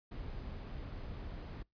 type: noise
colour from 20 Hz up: brown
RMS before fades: -44 dBFS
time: 0.11-1.63 s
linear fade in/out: 10 ms
effects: noise-tail reverb RT60 0.2 s tail -26 dB re dry + resampled to 11025 Hz